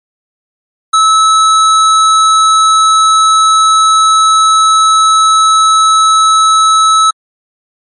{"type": "tone", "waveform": "square", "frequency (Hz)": 1300, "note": "E6", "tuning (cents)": -24, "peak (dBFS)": -5, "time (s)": [0.93, 7.11], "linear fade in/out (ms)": 10, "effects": ["MP3 48 kbps"]}